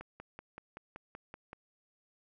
click train, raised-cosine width 0.5 ms, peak -30 dBFS, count 9, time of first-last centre 0.01-1.531 s, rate 5.26 Hz, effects none

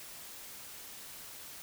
silence, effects white hiss -48 dBFS RMS until 1.62 s

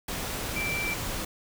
sine tone in noise, 2340 Hz, D7, 7 cents flat, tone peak -29 dBFS, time 0.56-0.94 s, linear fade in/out 5 ms, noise pink, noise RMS -33 dBFS, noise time 0.08-1.25 s, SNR +1 dB, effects none

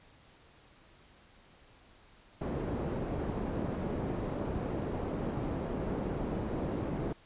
white low-pass noise, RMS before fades -35 dBFS, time 2.41-7.13 s, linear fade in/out 5 ms, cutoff 410 Hz, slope 12 dB/octave, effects pink hiss -60 dBFS RMS until 7.25 s + resampled to 8000 Hz

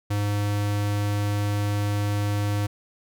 square tone, 102.8 Hz, G#2, 17 cents flat, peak -23 dBFS, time 0.1-2.67 s, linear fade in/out 10 ms, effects none

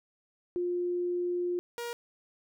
sine / sawtooth tone pair in turn, 353.7 / 474 Hz, F4 / A#4, +22 / +29 cents, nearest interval perfect fourth, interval 507 cents, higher second, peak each -28 / -31 dBFS, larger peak first, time 0.56-1.59 / 1.78-1.93 s, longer first, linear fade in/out 0 ms, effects none

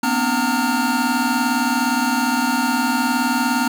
square tone cluster, 236.4 / 255.9 / 293.5 / 914 / 1412 Hz, A#3 / C4 / D4 / A#5 / F6, +24 / -38 / -1 / -34 / +19 cents, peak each -25 / -22 / -29 / -23 / -25 dBFS, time 0.03-3.68 s, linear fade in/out 5 ms, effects none

